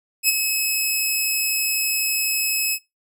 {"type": "tone with ADSR envelope", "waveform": "10% pulse", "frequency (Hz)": 2576, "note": "E7", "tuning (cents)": -41, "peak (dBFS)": -4, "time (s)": [0.23, 2.79], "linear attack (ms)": 57, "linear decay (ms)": 23, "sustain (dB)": -7, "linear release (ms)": 58, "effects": ["noise-tail reverb RT60 0.2 s tail -22 dB re dry"]}